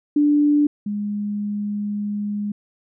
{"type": "tone pair in turn", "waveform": "sine", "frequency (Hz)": [293.7, 206.4], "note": ["D4", "G#3"], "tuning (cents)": [0, -10], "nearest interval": "tritone", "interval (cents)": 610, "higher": "first", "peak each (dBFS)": [-13, -22], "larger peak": "first", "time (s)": [[0.16, 0.67], [0.86, 2.52]], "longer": "second", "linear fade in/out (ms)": 5, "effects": []}